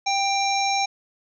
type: harmonic tone with a mistuned harmonic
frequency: 789 Hz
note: G5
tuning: 11 cents sharp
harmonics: 1 / 3 / 5 / 7 / 8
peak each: -22 / -27 / -29 / -30 / -31 dBFS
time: 0.06-0.86 s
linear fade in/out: 10 ms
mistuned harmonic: 8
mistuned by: +32 cents
effects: none